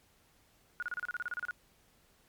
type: tone bursts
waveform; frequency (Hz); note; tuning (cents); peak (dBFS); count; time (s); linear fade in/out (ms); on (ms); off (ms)
sine; 1449; F#6; -37; -33; 13; 0.8-1.509; 0; 25; 32
effects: pink hiss -67 dBFS RMS until 2.28 s + MP3 96 kbps